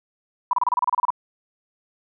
sine tone bursts, 987.8 Hz, B5, in tune, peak -16 dBFS, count 12, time 0.51-1.104 s, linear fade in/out 2 ms, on 22 ms, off 30 ms, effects none

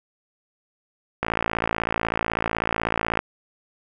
click train, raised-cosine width 0.5 ms, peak -7 dBFS, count 111, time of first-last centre 1.23-3.191 s, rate 56.1 Hz, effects none

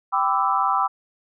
sine chord, E minor seventh, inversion first, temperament equal with one note detuned, 784 / 998.1 / 1174.7 / 1318.5 Hz, G5 / B5 / D6 / E6, 0 / +18 / 0 / 0 cents, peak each -24 / -23 / -23 / -24 dBFS, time 0.12-0.88 s, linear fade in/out 20 ms, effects none

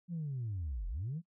sine linear two-way sweep, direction down then up, 178.8 to 39.76 to 178.8 Hz, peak -34 dBFS, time 0.08-1.22 s, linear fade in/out 50 ms, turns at 0.88 s, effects noise-tail reverb RT60 0.1 s tail -23 dB re dry + tanh soft clip ceiling -32 dBFS

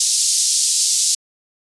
white band-pass noise, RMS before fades -17 dBFS, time 0-1.15 s, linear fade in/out 5 ms, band 4500 to 8900 Hz, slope 24 dB/octave, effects resampled to 24000 Hz

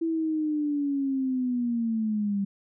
sine linear sweep, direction down, 331 to 196 Hz, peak -24 dBFS, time 0.01-2.45 s, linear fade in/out 10 ms, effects none

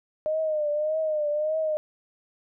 sine tone with vibrato, 612 Hz, D#5, 29 cents flat, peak -23 dBFS, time 0.26-1.77 s, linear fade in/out 0 ms, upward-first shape triangle, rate 1.7 Hz, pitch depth 75 cents each way, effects none

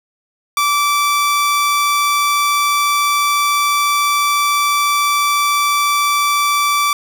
sawtooth tone, 1162 Hz, D6, 19 cents flat, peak -9 dBFS, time 0.57-6.93 s, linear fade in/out 2 ms, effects none

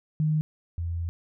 sine tone pair in turn, 154.4 / 84.67 Hz, D#3 / E2, -13 / +47 cents, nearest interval minor seventh, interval 1040 cents, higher first, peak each -21 / -27 dBFS, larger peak first, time 0.2-0.41 / 0.78-1.09 s, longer second, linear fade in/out 0 ms, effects none

